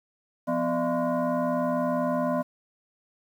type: tone with frequency modulation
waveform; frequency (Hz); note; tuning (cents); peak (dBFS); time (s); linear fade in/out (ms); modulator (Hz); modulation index
sine; 174.61; F3; 0; -23; 0.47-2.43; 20; 425; 1.9
effects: 9-bit